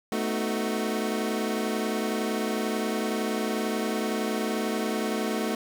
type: chord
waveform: 25% pulse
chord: B dominant seventh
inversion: third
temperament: equal with one note detuned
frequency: 220 / 251 / 311.1 / 370 Hz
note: A3 / B3 / D#4 / F#4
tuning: 0 / +28 / 0 / 0 cents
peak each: -25 / -31 / -30 / -30 dBFS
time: 0.12-5.55 s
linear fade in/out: 2 ms
effects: none